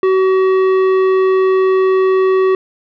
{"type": "tone with tanh clipping", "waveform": "sine", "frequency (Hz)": 378, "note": "F#4", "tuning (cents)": 37, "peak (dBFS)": -11, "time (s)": [0.03, 2.55], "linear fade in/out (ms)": 2, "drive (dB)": 12, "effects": []}